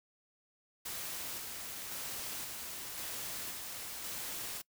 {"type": "noise with tremolo", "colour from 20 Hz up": "white", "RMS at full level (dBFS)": -41, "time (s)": [0.85, 4.62], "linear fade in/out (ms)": 10, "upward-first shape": "square", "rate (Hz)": 0.94, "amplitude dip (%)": 25, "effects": ["noise-tail reverb RT60 0.1 s tail -24 dB re dry"]}